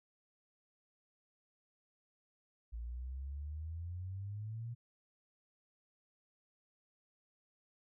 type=exponential sweep; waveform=sine; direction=up; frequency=56 to 120 Hz; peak=-40 dBFS; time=2.72-4.75 s; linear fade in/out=20 ms; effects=none